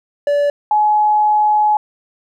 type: tone pair in turn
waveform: triangle / sine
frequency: 577 / 845.8 Hz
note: D5 / G#5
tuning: -31 / +31 cents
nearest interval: perfect fifth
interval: 662 cents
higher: second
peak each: -10 dBFS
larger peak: neither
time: 0.27-0.5 / 0.71-1.77 s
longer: second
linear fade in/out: 2 ms
effects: none